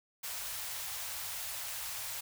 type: band-stop noise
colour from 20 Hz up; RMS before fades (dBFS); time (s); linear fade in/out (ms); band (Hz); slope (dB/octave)
white; -40; 0.23-2.21; 10; 120 to 590; 24
effects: none